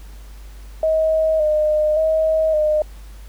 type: tone with vibrato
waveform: sine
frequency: 622.3 Hz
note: D#5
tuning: in tune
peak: -14 dBFS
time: 0.83-2.82 s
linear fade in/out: 2 ms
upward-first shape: square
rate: 0.88 Hz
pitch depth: 33 cents each way
effects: added 50 Hz sine -35 dBFS peak until 3.28 s + pink hiss -49 dBFS RMS until 3.28 s